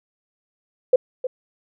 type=tone with echo; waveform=sine; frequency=510 Hz; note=C5; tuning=44 cents flat; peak=-9 dBFS; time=0.93-0.96 s; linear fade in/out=5 ms; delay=310 ms; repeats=1; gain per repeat=-12 dB; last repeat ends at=1.27 s; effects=none